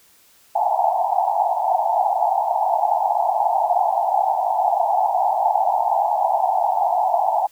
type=band-pass noise; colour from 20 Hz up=pink; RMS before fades=-19 dBFS; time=0.55-7.47 s; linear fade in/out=10 ms; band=680 to 900 Hz; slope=96 dB/octave; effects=white hiss -54 dBFS RMS until 7.51 s